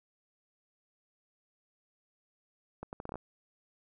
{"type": "accelerating click train", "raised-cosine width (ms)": 1, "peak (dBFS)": -26, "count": 8, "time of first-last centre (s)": [2.83, 3.156], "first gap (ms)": 99, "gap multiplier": 0.73, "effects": []}